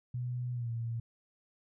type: tone with pitch glide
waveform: sine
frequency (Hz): 123.47 to 115.87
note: B2 to A#2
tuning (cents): 0 to -10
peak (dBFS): -33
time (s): 0.14-1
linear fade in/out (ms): 5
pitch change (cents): -110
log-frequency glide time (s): 0.53-0.7
effects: none